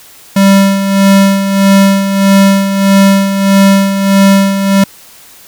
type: tone with tremolo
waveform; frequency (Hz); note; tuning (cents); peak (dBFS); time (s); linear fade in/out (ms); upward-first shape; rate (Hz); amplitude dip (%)
square; 196; G3; 0; -3; 0.36-4.84; 5; sine; 1.6; 60
effects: white hiss -37 dBFS RMS until 5.47 s